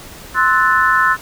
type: chord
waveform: sine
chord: F# half-diminished seventh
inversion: second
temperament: equal with one note detuned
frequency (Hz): 1046.5 / 1309.4 / 1480 / 1760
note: C6 / E6 / F#6 / A6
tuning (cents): 0 / -12 / 0 / 0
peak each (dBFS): -16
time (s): 0.34-1.17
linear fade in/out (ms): 50
effects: pink hiss -36 dBFS RMS until 1.21 s